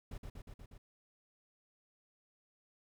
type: noise with echo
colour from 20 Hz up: brown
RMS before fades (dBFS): -44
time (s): 0.11-0.18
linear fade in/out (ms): 5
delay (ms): 120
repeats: 5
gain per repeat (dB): -2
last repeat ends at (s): 0.78
effects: none